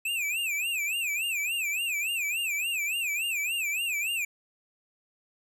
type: tone with vibrato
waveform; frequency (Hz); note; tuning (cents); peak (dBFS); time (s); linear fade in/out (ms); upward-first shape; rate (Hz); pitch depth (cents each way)
square; 2545; D#7; +39; -28; 0.05-4.25; 5; sine; 3.5; 180
effects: none